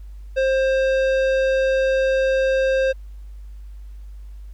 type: tone with tanh clipping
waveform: sine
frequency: 530 Hz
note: C5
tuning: 22 cents sharp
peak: -18 dBFS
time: 0.36-2.93 s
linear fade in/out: 20 ms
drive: 14 dB
effects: added 50 Hz sine -34 dBFS peak until 4.53 s + pink hiss -62 dBFS RMS until 4.53 s